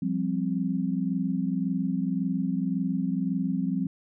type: chord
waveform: sine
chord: F suspended second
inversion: none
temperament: just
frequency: 174.61 / 196.44 / 261.9 Hz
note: F3 / G3 / C4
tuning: 0 / +4 / +2 cents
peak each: -29 dBFS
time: 0.02-3.87 s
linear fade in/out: 5 ms
effects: none